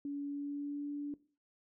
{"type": "tone with pitch glide", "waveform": "sine", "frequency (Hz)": [284.7, 289.3], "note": ["C#4", "D4"], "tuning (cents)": [46, -26], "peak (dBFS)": -36, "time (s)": [0.05, 1.14], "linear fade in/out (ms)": 2, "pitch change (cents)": 28, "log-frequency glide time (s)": [0.27, 0.91], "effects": ["noise-tail reverb RT60 0.4 s tail -19 dB re dry"]}